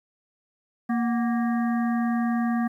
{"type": "harmonic tone with a mistuned harmonic", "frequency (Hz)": 233.1, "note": "A#3", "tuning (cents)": 0, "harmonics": [1, 3, 5, 7, 8], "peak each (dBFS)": [-22, -32, -36, -39, -40], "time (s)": [0.89, 2.68], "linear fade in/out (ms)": 10, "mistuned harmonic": 3, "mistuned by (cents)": 93, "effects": ["10-bit"]}